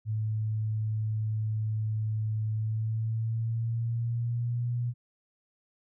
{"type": "tone with pitch glide", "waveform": "sine", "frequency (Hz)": [108.7, 120.61], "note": ["A2", "B2"], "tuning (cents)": [-21, -41], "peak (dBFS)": -27, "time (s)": [0.05, 4.94], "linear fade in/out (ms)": 50, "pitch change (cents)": 180, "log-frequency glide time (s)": [2.51, 4.69], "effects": []}